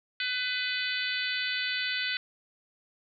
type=harmonic tone; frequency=501 Hz; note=B4; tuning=25 cents sharp; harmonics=3 / 4 / 5 / 6 / 7 / 8 / 9; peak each=-34 / -35 / -36 / -37 / -37 / -38 / -39 dBFS; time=0.2-2.17 s; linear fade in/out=2 ms; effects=none